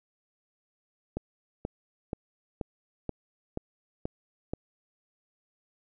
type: click train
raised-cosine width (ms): 2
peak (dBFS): -18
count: 8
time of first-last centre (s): 1.17-4.535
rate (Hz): 2.08
effects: none